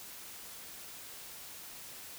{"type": "silence", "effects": ["white hiss -48 dBFS RMS until 2.18 s"]}